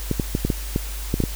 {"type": "clicks", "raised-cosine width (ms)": 3, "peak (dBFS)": -7, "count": 9, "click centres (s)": [0.113, 0.198, 0.351, 0.45, 0.502, 0.761, 1.141, 1.203, 1.238], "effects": ["added 50 Hz sine -28 dBFS peak until 1.35 s", "white hiss -36 dBFS RMS until 1.35 s"]}